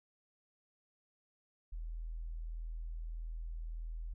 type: tone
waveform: sine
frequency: 40.82 Hz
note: E1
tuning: 16 cents flat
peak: -39 dBFS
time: 1.72-4.14 s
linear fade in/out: 10 ms
effects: none